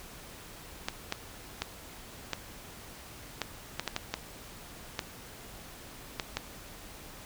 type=clicks; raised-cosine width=0.2 ms; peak=-13 dBFS; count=12; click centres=0.885 / 1.124 / 1.62 / 2.333 / 3.417 / 3.796 / 3.877 / 3.964 / 4.14 / 4.992 / 6.198 / 6.37 s; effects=pink hiss -48 dBFS RMS until 7.25 s